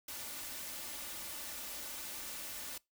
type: noise with comb filter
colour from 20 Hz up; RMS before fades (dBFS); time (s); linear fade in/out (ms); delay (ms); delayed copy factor
white; -44; 0.08-2.78; 5; 3.4; +0.5
effects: noise-tail reverb RT60 0.2 s tail -23 dB re dry